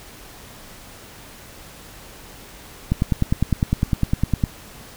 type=click train; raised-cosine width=5 ms; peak=-5 dBFS; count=16; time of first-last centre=2.92-4.438 s; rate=9.88 Hz; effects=pink hiss -42 dBFS RMS until 4.96 s